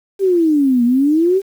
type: exponential two-way sweep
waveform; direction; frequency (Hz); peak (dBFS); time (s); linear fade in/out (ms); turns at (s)
sine; down then up; 399.8 to 234.4 to 399.8; -10; 0.19-1.42; 50; 0.84
effects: 7-bit